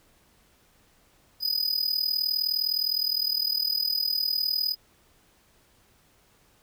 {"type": "tone with amplitude modulation", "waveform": "square", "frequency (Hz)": 4978, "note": "D#8", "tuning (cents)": 0, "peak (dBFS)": -21, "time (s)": [1.4, 4.76], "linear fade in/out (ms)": 50, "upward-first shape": "sine", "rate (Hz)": 39.6, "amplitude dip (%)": 85, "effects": ["pink hiss -62 dBFS RMS until 6.62 s"]}